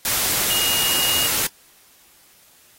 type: tone in noise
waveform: sine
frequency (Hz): 2863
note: F7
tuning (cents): +42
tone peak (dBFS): -22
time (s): 0.5-1.27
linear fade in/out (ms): 5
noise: white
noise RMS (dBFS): -21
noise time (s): 0.05-1.47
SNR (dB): -4
effects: white hiss -53 dBFS RMS until 2.78 s + AAC 48 kbps